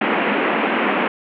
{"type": "band-pass noise", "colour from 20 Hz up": "pink", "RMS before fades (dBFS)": -19, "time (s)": [0.01, 1.08], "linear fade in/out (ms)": 5, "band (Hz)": [200, 2800], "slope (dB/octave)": 48, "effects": []}